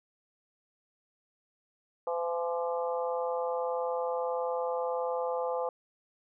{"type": "harmonic tone with a mistuned harmonic", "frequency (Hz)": 170, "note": "F3", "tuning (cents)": -46, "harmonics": [3, 4, 5, 6, 7], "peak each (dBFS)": [-31, -38, -36, -41, -42], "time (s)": [2.07, 5.69], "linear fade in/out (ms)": 2, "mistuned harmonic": 6, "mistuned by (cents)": 31, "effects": []}